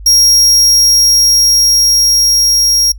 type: tone with level ramp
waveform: 40% pulse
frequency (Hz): 5600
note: F8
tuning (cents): +4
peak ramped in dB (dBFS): -4 to -7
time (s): 0.06-2.92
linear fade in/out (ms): 5
effects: noise-tail reverb RT60 0.1 s tail -24 dB re dry + added 50 Hz sine -26 dBFS peak until 2.98 s